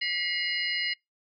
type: tone cluster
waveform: sine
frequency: 1954 / 2128 / 2876 / 4160 / 4919 Hz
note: B6 / C7 / F#7 / C8 / D#8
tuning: -19 / +29 / -50 / -11 / -21 cents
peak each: -34 / -32 / -32 / -33 / -36 dBFS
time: 0.01-0.94 s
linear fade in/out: 10 ms
effects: noise-tail reverb RT60 0.2 s tail -26 dB re dry